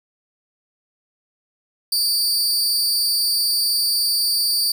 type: tone with amplitude modulation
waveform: sawtooth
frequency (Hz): 4654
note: D8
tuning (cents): -17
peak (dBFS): -11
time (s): 1.92-4.72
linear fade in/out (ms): 5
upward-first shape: sine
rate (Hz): 277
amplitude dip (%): 75
effects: none